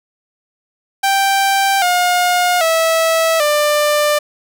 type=tone with pitch steps; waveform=sawtooth; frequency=784 / 714.8 / 651.7 / 594.2 Hz; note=G5 / F5 / E5 / D5; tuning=0 / +40 / -20 / +20 cents; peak=-8 dBFS; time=1.03-4.19 s; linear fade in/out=10 ms; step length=790 ms; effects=none